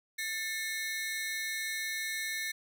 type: ring-modulated tone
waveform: sawtooth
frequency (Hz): 1975.5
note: B6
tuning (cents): 0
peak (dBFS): -27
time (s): 0.18-2.52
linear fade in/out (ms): 10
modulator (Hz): 197
effects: none